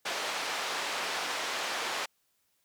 pink band-pass noise, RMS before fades -34 dBFS, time 0.05-2.06 s, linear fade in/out 10 ms, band 670 to 5400 Hz, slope 12 dB/octave, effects white hiss -74 dBFS RMS until 2.64 s

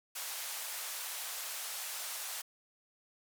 white band-pass noise, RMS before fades -41 dBFS, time 0.15-2.42 s, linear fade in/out 10 ms, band 590 to 15000 Hz, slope 24 dB/octave, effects none

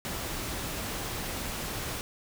pink noise, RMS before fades -35 dBFS, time 0.05-2.01 s, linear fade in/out 0 ms, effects none

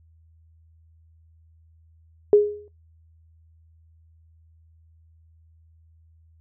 sine tone with exponential decay, 415.3 Hz, G#4, in tune, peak -8 dBFS, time 2.33-2.68 s, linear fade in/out 1 ms, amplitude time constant 75 ms, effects noise-tail reverb RT60 0.2 s tail -21 dB re dry + added 81 Hz sine -53 dBFS peak until 6.4 s

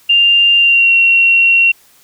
sine tone with pitch glide, 2794 to 2737 Hz, F7 to F7, 0 to -36 cents, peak -6 dBFS, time 0.09-1.72 s, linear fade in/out 10 ms, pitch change -36 cents, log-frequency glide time 0.56-0.93 s, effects white hiss -48 dBFS RMS until 2.03 s

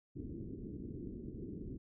white low-pass noise, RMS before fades -45 dBFS, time 0.15-1.78 s, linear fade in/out 20 ms, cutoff 380 Hz, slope 48 dB/octave, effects none

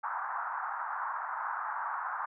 pink band-pass noise, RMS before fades -36 dBFS, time 0.03-2.26 s, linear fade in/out 10 ms, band 830 to 1500 Hz, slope 48 dB/octave, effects none

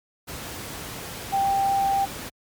sine tone in noise, 787 Hz, G5, 7 cents sharp, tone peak -19 dBFS, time 1.32-2.06 s, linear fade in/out 20 ms, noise pink, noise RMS -35 dBFS, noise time 0.27-2.3 s, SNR +13 dB, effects high-pass 60 Hz 12 dB/octave + MP3 96 kbps

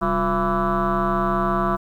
sine tone with frequency modulation, 677 Hz, E5, 46 cents sharp, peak -17 dBFS, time 0.01-1.77 s, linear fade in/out 20 ms, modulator 161 Hz, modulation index 4, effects tanh soft clip ceiling -13 dBFS + 9-bit

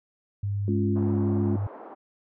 sine tone, 100.9 Hz, G#2, 49 cents flat, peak -25 dBFS, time 0.43-1.67 s, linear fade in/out 5 ms
sine chord, Db major, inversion second, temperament equal, 207.7 / 277.2 / 349.2 Hz, Ab3 / Db4 / F4, 0 / 0 / 0 cents, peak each -26 / -30 / -29 dBFS, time 0.68-1.56 s, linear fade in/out 2 ms
white band-pass noise, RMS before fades -43 dBFS, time 0.95-1.95 s, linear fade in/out 20 ms, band 280 to 980 Hz, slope 24 dB/octave
effects none

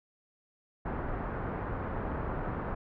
pink low-pass noise, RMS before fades -35 dBFS, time 0.85-2.75 s, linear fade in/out 10 ms, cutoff 1500 Hz, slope 24 dB/octave, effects none

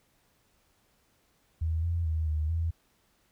sine tone with pitch steps, 80.7 / 84.7 / 79.6 / 77 / 82.5 Hz, E2 / E2 / D#2 / D#2 / E2, -36 / +48 / +40 / -17 / +2 cents, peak -26 dBFS, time 1.61-2.71 s, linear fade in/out 10 ms, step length 220 ms, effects pink hiss -69 dBFS RMS until 3.31 s

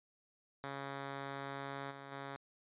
5% pulse tone with level steps, 138.4 Hz, C#3, 2 cents flat, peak -30 / -37 / -32 dBFS, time 0.64-2.36 s, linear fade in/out 0 ms, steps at 1.9 / 2.11 s, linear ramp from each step 20 ms, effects resampled to 8000 Hz

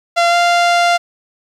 sawtooth tone with pitch glide, 687 to 695.4 Hz, F5 to F5, -29 to -8 cents, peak -6 dBFS, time 0.16-0.98 s, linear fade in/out 20 ms, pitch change +21 cents, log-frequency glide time 0.29-0.35 s, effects low-pass 6000 Hz 12 dB/octave + 8-bit

